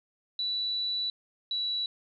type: tone pair in turn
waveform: sine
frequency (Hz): 3951 / 3930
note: B7 / B7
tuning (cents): 0 / -9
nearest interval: unison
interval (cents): 9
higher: first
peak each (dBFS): -28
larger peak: neither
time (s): 0.39-1.1 / 1.51-1.86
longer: first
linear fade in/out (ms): 2
effects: none